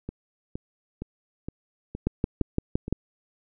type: two click trains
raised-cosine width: 3 ms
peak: -10 / -20 dBFS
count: 6 / 7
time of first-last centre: 2.07-2.926 / 0.09-2.881 s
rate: 5.84 / 2.15 Hz
effects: none